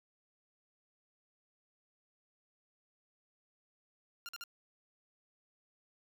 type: tone bursts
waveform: 15% pulse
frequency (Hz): 1395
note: F6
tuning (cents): -2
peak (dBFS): -36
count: 3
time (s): 4.26-4.438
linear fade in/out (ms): 0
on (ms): 28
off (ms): 47
effects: none